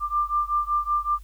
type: beating tone pair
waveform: sine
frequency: 1187 / 1192.3 Hz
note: D6 / D6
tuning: +18 / +26 cents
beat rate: 5.3 Hz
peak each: -24 / -25 dBFS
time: 0-1.19 s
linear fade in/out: 50 ms
effects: added 50 Hz sine -40 dBFS peak until 1.23 s + white hiss -61 dBFS RMS until 1.23 s